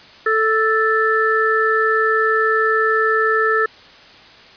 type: harmonic tone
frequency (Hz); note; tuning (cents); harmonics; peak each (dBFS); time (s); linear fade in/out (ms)
440; A4; 0; 1 / 3 / 4; -18 / -18 / -18; 0.26-3.66; 5
effects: white hiss -43 dBFS RMS until 4.56 s + resampled to 11025 Hz